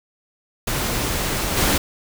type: noise with level steps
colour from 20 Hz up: pink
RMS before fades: -23 / -18 dBFS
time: 0.67-1.78 s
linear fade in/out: 5 ms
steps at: 1.56 s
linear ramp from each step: 20 ms
effects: none